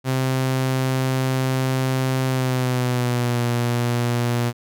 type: tone with pitch glide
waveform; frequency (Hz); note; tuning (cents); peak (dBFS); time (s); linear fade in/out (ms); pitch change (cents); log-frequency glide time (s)
sawtooth; 130.81 to 119.95; C3 to A#2; 0 to +50; -15; 0.04-4.53; 50; -150; 2.26-3.42
effects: none